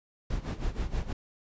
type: noise with tremolo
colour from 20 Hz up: brown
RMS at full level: -29 dBFS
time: 0.3-1.13 s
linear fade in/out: 5 ms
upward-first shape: sine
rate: 6.3 Hz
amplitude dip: 80%
effects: resampled to 16000 Hz